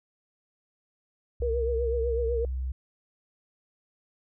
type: tone with pitch glide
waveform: sine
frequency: 65.41 to 64.21 Hz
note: C2 to C2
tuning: 0 to -32 cents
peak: -28 dBFS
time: 1.4-2.72 s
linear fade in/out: 5 ms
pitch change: -32 cents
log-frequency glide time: 1.5-2.37 s
type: tone with vibrato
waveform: sine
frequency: 466.2 Hz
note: A#4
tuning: in tune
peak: -26 dBFS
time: 1.42-2.45 s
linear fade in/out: 2 ms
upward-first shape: triangle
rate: 8 Hz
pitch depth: 75 cents each way
effects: none